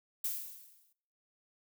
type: noise with exponential decay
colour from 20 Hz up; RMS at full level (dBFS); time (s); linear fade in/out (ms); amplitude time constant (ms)
violet; -33; 0.24-0.93; 5; 150
effects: noise-tail reverb RT60 0.7 s tail -23 dB re dry